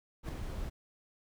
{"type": "noise with ADSR envelope", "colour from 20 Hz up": "brown", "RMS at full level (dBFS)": -34, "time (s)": [0.23, 0.7], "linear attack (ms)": 58, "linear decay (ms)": 4, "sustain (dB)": -5, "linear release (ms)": 16, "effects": []}